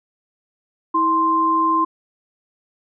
sine tone pair together, 324.2 / 1046.5 Hz, E4 / C6, -29 / 0 cents, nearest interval octave + minor sixth, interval 2029 cents, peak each -22 / -15 dBFS, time 0.94-1.85 s, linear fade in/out 10 ms, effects none

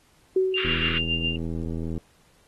sine tone with exponential decay, 376.4 Hz, F#4, 30 cents sharp, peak -16 dBFS, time 0.36-1.15 s, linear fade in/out 5 ms, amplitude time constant 170 ms
sine tone with tremolo, 2793 Hz, F7, 1 cent flat, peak -22 dBFS, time 0.54-1.36 s, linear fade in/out 2 ms, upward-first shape sine, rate 7.2 Hz, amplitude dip 70%
white band-pass noise, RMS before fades -31 dBFS, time 0.57-0.99 s, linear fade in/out 10 ms, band 1200 to 3200 Hz, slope 48 dB/octave
click train, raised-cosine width 3 ms, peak -19 dBFS, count 110, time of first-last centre 0.65-1.978 s, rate 82.1 Hz
effects pink hiss -61 dBFS RMS until 2.47 s + AAC 32 kbps

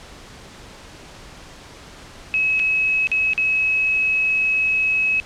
sine tone with dropouts, 2566 Hz, E7, 47 cents flat, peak -16 dBFS, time 2.34-5.2 s, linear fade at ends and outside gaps 0 ms, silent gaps 2.594-2.598 / 3.071-3.116 / 3.334-3.378 s, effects pink hiss -41 dBFS RMS until 5.25 s + low-pass 7000 Hz 12 dB/octave

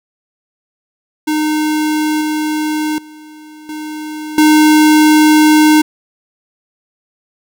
square tone with level steps, 306.5 Hz, D#4, 26 cents flat, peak -13 / -15 / -34 / -23 / -6 dBFS, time 1.27-5.82 s, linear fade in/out 10 ms, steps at 2.21 / 2.98 / 3.69 / 4.38 s, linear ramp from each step 2 ms, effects none

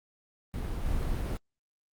brown noise with level steps, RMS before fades -33 / -30 dBFS, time 0.54-1.37 s, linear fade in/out 0 ms, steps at 0.85 s, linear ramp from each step 2 ms, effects Opus 32 kbps

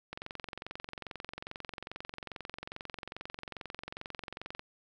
click train, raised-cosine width 0.3 ms, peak -24 dBFS, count 101, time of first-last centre 0.13-4.594 s, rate 22.4 Hz, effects none

